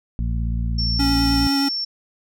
harmonic tone, 57.2 Hz, A#1, 32 cents flat, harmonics 1 / 2 / 3 / 4, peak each -21 / -27 / -31 / -33 dBFS, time 0.19-1.47 s, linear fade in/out 0 ms
sine tone, 5430 Hz, F8, 50 cents flat, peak -22 dBFS, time 0.78-1.85 s, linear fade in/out 10 ms
square tone with vibrato, 277.2 Hz, C#4, in tune, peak -19 dBFS, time 0.99-1.69 s, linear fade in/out 10 ms, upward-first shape triangle, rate 9.6 Hz, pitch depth 14 cents each way
effects none

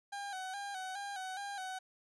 30% pulse tone with vibrato, 777 Hz, G5, 16 cents flat, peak -37 dBFS, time 0.12-1.79 s, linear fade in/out 10 ms, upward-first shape square, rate 2.4 Hz, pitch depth 60 cents each way, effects resampled to 24000 Hz

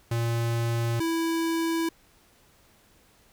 square tone pair in turn, 116.54 / 329.6 Hz, A#2 / E4, 0 / 0 cents, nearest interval octave + tritone, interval 1800 cents, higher second, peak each -25 dBFS, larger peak neither, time 0.11-1 / 1-1.89 s, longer neither, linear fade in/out 5 ms, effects pink hiss -60 dBFS RMS until 3.32 s

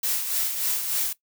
blue noise with tremolo, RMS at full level -24 dBFS, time 0.03-1.13 s, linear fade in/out 5 ms, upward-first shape sine, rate 3.4 Hz, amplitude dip 50%, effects noise-tail reverb RT60 0.1 s tail -17 dB re dry

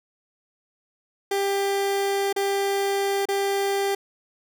30% pulse tone with dropouts, 396.4 Hz, G4, 19 cents sharp, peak -19 dBFS, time 1.31-3.95 s, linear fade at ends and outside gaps 5 ms, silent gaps 2.328-2.362 / 3.255-3.286 s, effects none

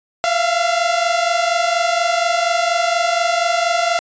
sawtooth tone pair together, 674.3 / 698.5 Hz, E5 / F5, +39 / 0 cents, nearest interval minor second, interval 61 cents, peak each -14 dBFS, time 0.24-3.99 s, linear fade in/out 0 ms, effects resampled to 16000 Hz

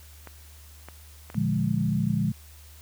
clicks, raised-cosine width 0.5 ms, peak -26 dBFS, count 4, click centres 0.273 / 0.886 / 1.301 / 1.345 s
sine chord, Bb dominant seventh, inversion none, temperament equal, 116.54 / 146.83 / 174.61 / 207.7 Hz, Bb2 / D3 / F3 / Ab3, 0 / 0 / 0 / 0 cents, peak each -29 / -28 / -28 / -27 dBFS, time 1.35-2.32 s, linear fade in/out 10 ms
effects added 75 Hz sine -47 dBFS peak until 2.81 s + white hiss -53 dBFS RMS until 2.81 s

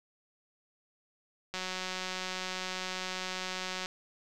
click train, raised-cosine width 0.2 ms, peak -19 dBFS, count 430, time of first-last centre 1.54-3.859 s, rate 185 Hz, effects none

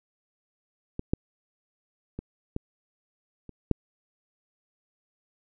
clicks, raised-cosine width 3 ms, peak -18 / -10 / -21 / -17 / -29 / -8 dBFS, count 6, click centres 0.994 / 1.135 / 2.19 / 2.564 / 3.493 / 3.713 s, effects none

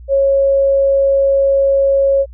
sine tone, 549 Hz, C#5, 17 cents flat, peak -9 dBFS, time 0.08-2.26 s, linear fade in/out 50 ms, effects added 60 Hz sine -32 dBFS peak until 2.33 s

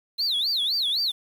triangle tone with vibrato, 3951 Hz, B7, in tune, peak -20 dBFS, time 0.18-1.12 s, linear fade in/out 20 ms, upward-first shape sine, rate 3.9 Hz, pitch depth 300 cents each way, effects tanh soft clip ceiling -16 dBFS + 8-bit

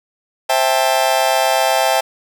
40% pulse chord, A minor seventh, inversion first, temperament just, 528 / 660 / 792 / 880 Hz, C5 / E5 / G5 / A5, +16 / +2 / +18 / 0 cents, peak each -20 / -17 / -17 / -19 dBFS, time 0.49-2.01 s, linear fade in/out 10 ms, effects none

